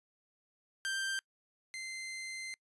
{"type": "tone pair in turn", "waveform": "sawtooth", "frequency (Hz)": [1573, 2077], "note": ["G6", "C7"], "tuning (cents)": [6, -13], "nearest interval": "perfect fourth", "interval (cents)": 481, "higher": "second", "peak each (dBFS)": [-30, -37], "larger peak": "first", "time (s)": [[0.85, 1.19], [1.74, 2.54]], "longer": "second", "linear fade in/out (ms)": 0, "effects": ["noise-tail reverb RT60 0.1 s tail -26 dB re dry", "resampled to 24000 Hz"]}